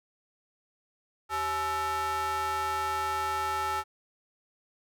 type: ring-modulated tone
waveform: square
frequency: 234 Hz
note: A#3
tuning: 7 cents sharp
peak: -26 dBFS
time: 1.29-3.84 s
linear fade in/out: 50 ms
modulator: 1090 Hz
effects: none